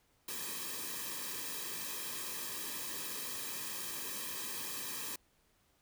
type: noise with comb filter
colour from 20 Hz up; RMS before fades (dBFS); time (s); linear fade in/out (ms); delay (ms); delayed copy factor
white; -41; 0.28-5.16; 5; 1.4; -0.8
effects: pink hiss -72 dBFS RMS until 5.81 s